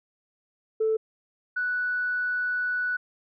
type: tone pair in turn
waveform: sine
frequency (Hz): 440 / 1480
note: A4 / F#6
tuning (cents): 0 / 0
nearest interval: octave + major sixth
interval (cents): 2100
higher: second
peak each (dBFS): -20 / -24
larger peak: first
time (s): 0.8-0.97 / 1.56-2.97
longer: second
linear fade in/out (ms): 10
effects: tanh soft clip ceiling -17 dBFS